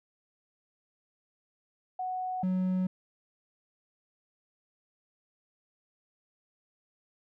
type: tone pair in turn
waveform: sine / triangle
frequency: 740 / 185 Hz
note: F#5 / F#3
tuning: 0 / 0 cents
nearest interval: 2 octaves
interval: 2400 cents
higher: first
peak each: -31 / -24 dBFS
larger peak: second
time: 1.99-2.43 / 2.43-2.87 s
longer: neither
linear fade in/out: 5 ms
effects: none